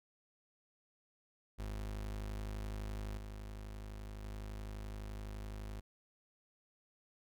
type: tone with level steps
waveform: 35% pulse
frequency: 51.8 Hz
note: G#1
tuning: 4 cents flat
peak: -38 / -43 / -41 dBFS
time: 1.58-5.81 s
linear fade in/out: 20 ms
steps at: 3.17 / 4.23 s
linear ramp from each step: 10 ms
effects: none